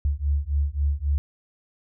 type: beating tone pair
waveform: sine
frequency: 70 / 73.7 Hz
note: C#2 / D2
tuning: +18 / +7 cents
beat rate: 3.7 Hz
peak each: -24 dBFS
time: 0.05-1.18 s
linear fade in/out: 0 ms
effects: none